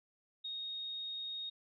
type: tone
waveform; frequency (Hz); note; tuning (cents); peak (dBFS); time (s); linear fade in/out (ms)
sine; 3729; A#7; 0; -39; 0.44-1.5; 10
effects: none